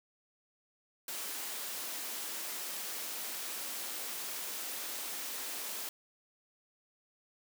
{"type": "high-pass noise", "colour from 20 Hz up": "white", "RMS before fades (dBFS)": -40, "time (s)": [1.08, 5.89], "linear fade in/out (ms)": 2, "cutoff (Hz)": 230, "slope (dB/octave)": 24, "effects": []}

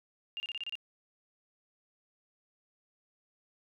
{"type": "tone bursts", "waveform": "sine", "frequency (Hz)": 2805, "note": "F7", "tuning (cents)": 7, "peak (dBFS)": -35, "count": 7, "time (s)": [0.37, 0.754], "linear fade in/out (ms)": 0, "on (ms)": 30, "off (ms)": 29, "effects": []}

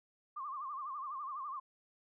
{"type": "tone with vibrato", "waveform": "sine", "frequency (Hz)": 1128, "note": "C#6", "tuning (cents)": 30, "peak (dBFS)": -39, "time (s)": [0.36, 1.6], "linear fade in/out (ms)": 10, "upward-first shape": "sine", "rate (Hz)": 12, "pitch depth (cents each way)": 130, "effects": []}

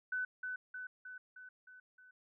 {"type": "tone with echo", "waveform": "sine", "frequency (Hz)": 1503, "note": "F#6", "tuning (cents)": 27, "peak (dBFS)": -34, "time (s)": [0.12, 0.25], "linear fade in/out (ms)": 5, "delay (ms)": 310, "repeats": 6, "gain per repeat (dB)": -4, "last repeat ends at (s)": 2.11, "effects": []}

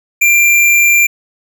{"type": "tone", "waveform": "square", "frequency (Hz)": 2375, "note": "D7", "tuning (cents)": 19, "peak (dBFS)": -7, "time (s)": [0.21, 1.07], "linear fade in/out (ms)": 10, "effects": []}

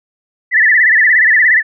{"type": "tone with vibrato", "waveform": "sine", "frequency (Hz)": 1864.7, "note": "A#6", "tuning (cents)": 0, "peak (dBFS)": -6, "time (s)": [0.51, 1.63], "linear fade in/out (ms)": 50, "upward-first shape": "sine", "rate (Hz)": 17, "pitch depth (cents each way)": 140, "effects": []}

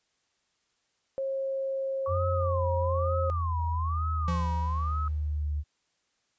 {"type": "tone with pitch glide", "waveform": "sine", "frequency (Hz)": [539, 535], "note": ["C#5", "C5"], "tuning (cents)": [-49, 38], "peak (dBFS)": -28, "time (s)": [1.18, 3.3], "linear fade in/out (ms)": 0, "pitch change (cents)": -13, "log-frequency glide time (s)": [1.29, 2.8]}
{"type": "tone with vibrato", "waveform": "sine", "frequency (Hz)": 1108.7, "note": "C#6", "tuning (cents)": 0, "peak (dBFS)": -32, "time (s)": [2.06, 5.08], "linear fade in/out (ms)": 2, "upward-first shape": "sine", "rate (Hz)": 1.1, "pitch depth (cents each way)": 260}
{"type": "exponential sweep", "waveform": "sine", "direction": "down", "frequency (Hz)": [89.8, 73.42], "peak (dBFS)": -27, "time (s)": [2.07, 5.64], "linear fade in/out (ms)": 50}
{"type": "tone with exponential decay", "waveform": "square", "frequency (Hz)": 172.3, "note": "F3", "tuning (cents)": -23, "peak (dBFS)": -29, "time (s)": [4.28, 5.43], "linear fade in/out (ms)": 0, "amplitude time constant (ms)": 250}
{"effects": ["white hiss -74 dBFS RMS until 6.38 s", "resampled to 16000 Hz"]}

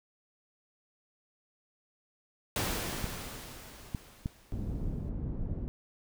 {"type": "noise with exponential decay", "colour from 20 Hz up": "pink", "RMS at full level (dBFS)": -31, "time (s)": [2.56, 5.09], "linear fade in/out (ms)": 1, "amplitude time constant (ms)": 550}
{"type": "clicks", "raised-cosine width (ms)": 5, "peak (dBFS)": -20, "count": 3, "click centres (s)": [3.043, 3.948, 4.259]}
{"type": "low-pass noise", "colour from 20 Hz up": "pink", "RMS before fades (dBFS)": -35, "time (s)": [4.52, 5.68], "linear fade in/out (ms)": 0, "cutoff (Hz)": 240, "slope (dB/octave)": 12}
{"effects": []}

